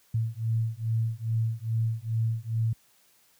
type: beating tone pair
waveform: sine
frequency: 111.8 / 114.2 Hz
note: A2 / A#2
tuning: +28 / -35 cents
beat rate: 2.4 Hz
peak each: -28 dBFS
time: 0.14-2.73 s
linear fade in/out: 5 ms
effects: white hiss -63 dBFS RMS until 3.39 s + high-pass 60 Hz 12 dB/octave